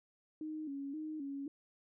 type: tone with vibrato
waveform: sine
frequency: 293.7 Hz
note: D4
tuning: in tune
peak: -39 dBFS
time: 0.41-1.48 s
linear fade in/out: 2 ms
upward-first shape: square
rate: 1.9 Hz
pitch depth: 94 cents each way
effects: none